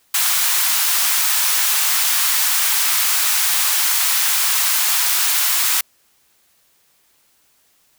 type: high-pass noise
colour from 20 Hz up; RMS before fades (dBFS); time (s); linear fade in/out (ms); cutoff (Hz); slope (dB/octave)
white; -17; 0.14-5.81; 5; 870; 24
effects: white hiss -59 dBFS RMS until 7.98 s